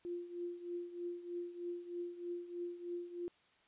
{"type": "tone with tremolo", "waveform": "sine", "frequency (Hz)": 349.2, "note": "F4", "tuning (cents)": 0, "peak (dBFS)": -37, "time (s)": [0.05, 3.28], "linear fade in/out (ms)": 0, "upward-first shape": "triangle", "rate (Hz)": 3.2, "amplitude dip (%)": 80, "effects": ["white hiss -70 dBFS RMS until 3.67 s", "resampled to 8000 Hz"]}